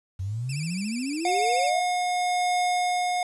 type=exponential sweep; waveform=sine; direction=up; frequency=90.1 to 692 Hz; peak=-27 dBFS; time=0.19-1.81 s; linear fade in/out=10 ms
type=tone with vibrato; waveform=15% pulse; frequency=2489 Hz; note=D#7; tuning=in tune; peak=-28 dBFS; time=0.49-1.7 s; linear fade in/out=5 ms; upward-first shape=sine; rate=14 Hz; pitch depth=140 cents each way
type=tone with tremolo; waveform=square; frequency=720 Hz; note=F#5; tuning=47 cents flat; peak=-22 dBFS; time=1.25-3.23 s; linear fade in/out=2 ms; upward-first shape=triangle; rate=0.93 Hz; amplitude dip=25%
effects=resampled to 24000 Hz + 9-bit